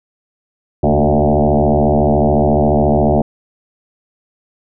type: tone with frequency modulation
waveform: sine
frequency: 226 Hz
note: A3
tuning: 47 cents sharp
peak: -9 dBFS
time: 0.83-3.22 s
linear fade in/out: 5 ms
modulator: 74.1 Hz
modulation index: 7
effects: none